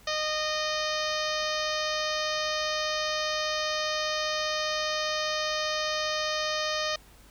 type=harmonic tone; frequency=615 Hz; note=D#5; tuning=20 cents flat; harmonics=1 / 2 / 3 / 4 / 5 / 6 / 7 / 8 / 9 / 10; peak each=-32 / -34 / -35 / -39 / -37 / -38 / -38 / -38 / -41 / -41 dBFS; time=0.07-6.96 s; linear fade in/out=5 ms; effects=added 50 Hz sine -56 dBFS peak until 7.3 s + pink hiss -56 dBFS RMS until 7.3 s